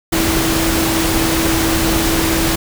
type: tone in noise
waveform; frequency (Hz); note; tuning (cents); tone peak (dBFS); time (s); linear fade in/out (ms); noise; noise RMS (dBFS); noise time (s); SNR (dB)
sine; 326.9; E4; -14; -17; 0.12-2.56; 10; pink; -17; 0.12-2.56; -3
effects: none